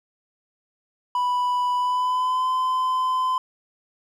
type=tone with pitch glide; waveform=triangle; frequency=987.8 to 1023.8 Hz; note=B5 to C6; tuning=0 to -38 cents; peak=-18 dBFS; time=1.15-3.38 s; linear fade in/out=2 ms; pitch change=+62 cents; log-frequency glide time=1.76-2.48 s; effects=none